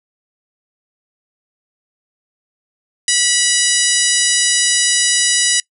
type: harmonic tone with a mistuned harmonic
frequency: 976 Hz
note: B5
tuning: 21 cents flat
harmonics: 2 / 3 / 4 / 5 / 6 / 7 / 8 / 9 / 10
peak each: -21 / -21 / -21 / -21 / -21 / -21 / -21 / -21 / -21 dBFS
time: 3.08-5.6 s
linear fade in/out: 2 ms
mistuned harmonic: 5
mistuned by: +20 cents
effects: noise-tail reverb RT60 0.1 s tail -23 dB re dry